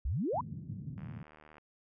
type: exponential sweep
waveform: sine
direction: up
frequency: 52.8 to 1069 Hz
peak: -30 dBFS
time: 0.05-0.41 s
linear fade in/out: 5 ms
type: band-pass noise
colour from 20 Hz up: pink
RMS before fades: -43 dBFS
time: 0.33-1.23 s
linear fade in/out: 5 ms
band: 110 to 190 Hz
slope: 24 dB/octave
type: click train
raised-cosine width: 0.5 ms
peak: -40 dBFS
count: 47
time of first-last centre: 0.98-1.582 s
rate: 76.4 Hz
effects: none